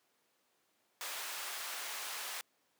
pink high-pass noise, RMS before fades -42 dBFS, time 1.01-2.41 s, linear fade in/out 0 ms, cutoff 960 Hz, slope 12 dB/octave, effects pink hiss -75 dBFS RMS until 2.79 s + high-pass 300 Hz 12 dB/octave

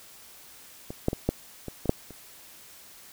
clicks, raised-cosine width 2 ms, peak -22 / -9 / -16 / -9 / -21 / -20 / -6 / -30 dBFS, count 8, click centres 0.905 / 1.084 / 1.131 / 1.29 / 1.683 / 1.857 / 1.894 / 2.107 s, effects white hiss -50 dBFS RMS until 3.12 s

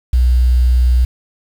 sine tone with quantisation, 61.74 Hz, B1, in tune, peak -8 dBFS, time 0.13-1.05 s, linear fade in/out 5 ms, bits 6, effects none

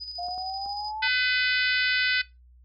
sine tone with tremolo, 4978 Hz, D#8, in tune, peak -32 dBFS, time 0-0.92 s, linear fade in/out 20 ms, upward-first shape square, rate 13 Hz, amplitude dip 40%
sine exponential sweep, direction up, 701 to 892 Hz, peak -31 dBFS, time 0.18-1.08 s, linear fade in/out 10 ms
clicks, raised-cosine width 1 ms, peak -35 dBFS, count 3, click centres 0.285 / 0.379 / 0.661 s
harmonic tone, 503 Hz, B4, 32 cents sharp, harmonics 3 / 4 / 5 / 6 / 7 / 8 / 9 / 10, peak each -26 / -28 / -30 / -32 / -33 / -34 / -35 / -36 dBFS, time 1.02-2.22 s, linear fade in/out 10 ms
effects noise-tail reverb RT60 0.2 s tail -18 dB re dry + added 61 Hz sine -51 dBFS peak until 2.64 s

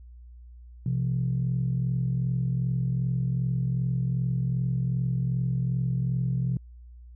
sine tone pair together, 128.1 / 170.69 Hz, C3 / F3, -36 / -39 cents, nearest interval perfect fourth, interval 497 cents, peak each -24 / -29 dBFS, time 0.86-6.57 s, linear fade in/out 2 ms, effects tanh soft clip ceiling -17 dBFS + added 60 Hz sine -44 dBFS peak until 7.15 s

